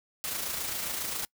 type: noise with amplitude modulation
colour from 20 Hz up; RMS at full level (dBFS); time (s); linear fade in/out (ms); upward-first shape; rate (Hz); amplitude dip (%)
white; -32; 0.24-1.25; 0; sine; 27.4; 40
effects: noise-tail reverb RT60 0.1 s tail -25 dB re dry